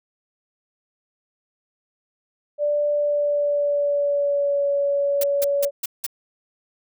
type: tone with pitch glide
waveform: sine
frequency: 587.3 to 565.7 Hz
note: D5 to C#5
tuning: 0 to +35 cents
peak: -18 dBFS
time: 2.58-5.71 s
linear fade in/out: 50 ms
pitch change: -65 cents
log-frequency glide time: 2.89-4.68 s
type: noise bursts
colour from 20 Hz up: blue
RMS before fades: -25 dBFS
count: 5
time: 5.21-6.065 s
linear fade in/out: 5 ms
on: 27 ms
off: 180 ms
effects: none